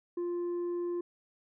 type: tone with tanh clipping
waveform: sine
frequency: 349.2 Hz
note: F4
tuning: in tune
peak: -32 dBFS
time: 0.17-1.01 s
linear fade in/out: 5 ms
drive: 3 dB
effects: none